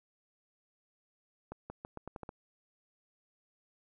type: accelerating click train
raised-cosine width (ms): 1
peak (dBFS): -28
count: 8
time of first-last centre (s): 1.52-2.292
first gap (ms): 180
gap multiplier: 0.83
effects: none